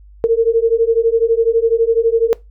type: beating tone pair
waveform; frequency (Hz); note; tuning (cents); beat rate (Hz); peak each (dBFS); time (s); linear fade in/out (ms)
sine; 451.3 / 463.3; A4 / A#4; +44 / -11; 12; -13; 0.24-2.33; 0
effects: noise-tail reverb RT60 0.2 s tail -21 dB re dry + added 50 Hz sine -39 dBFS peak until 2.5 s